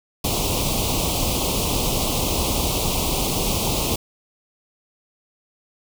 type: band-stop noise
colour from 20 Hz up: pink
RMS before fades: -22 dBFS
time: 0.24-3.96 s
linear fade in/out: 5 ms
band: 1100 to 2500 Hz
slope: 48 dB/octave
effects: none